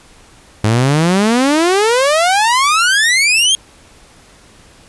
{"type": "exponential sweep", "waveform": "sawtooth", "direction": "up", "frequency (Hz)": [103.5, 3290], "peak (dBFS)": -6, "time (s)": [0.64, 3.55], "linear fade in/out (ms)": 0, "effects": ["pink hiss -44 dBFS RMS until 4.88 s", "resampled to 24000 Hz"]}